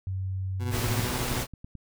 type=tone with pitch glide; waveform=sine; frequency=94.7 to 108.16 Hz; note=F#2 to A2; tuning=+41 to -29 cents; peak=-28 dBFS; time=0.07-1.05 s; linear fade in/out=0 ms; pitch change=+230 cents; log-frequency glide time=0.64-0.84 s
type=tone with tremolo; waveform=20% pulse; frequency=123.47 Hz; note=B2; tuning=in tune; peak=-24 dBFS; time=0.59-1.46 s; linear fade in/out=50 ms; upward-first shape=triangle; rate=13 Hz; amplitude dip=65%
type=noise; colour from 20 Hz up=pink; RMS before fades=-31 dBFS; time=0.7-1.47 s; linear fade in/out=50 ms
type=click train; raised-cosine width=5 ms; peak=-29 dBFS; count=10; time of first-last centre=0.78-1.753 s; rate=9.25 Hz
effects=none